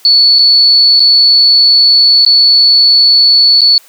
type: tone with dropouts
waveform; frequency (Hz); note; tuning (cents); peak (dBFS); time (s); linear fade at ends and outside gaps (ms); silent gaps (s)
sine; 4435; C#8; 0; -3; 0.05-3.78; 1; 0.387-0.391 / 0.996-1.002 / 2.25-2.263 / 3.608-3.616
effects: white hiss -42 dBFS RMS until 3.88 s + high-pass 400 Hz 12 dB/octave